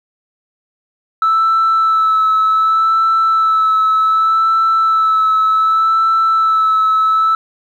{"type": "tone with vibrato", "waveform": "sine", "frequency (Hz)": 1313, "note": "E6", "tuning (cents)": -7, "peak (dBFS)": -8, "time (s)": [1.22, 7.35], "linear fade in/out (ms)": 2, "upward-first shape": "sine", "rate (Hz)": 0.66, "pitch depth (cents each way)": 19, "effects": ["tanh soft clip ceiling -7 dBFS", "8-bit"]}